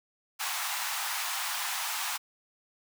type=high-pass noise; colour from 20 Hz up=pink; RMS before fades=-33 dBFS; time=0.39-2.18 s; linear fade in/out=20 ms; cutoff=770 Hz; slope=48 dB/octave; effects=none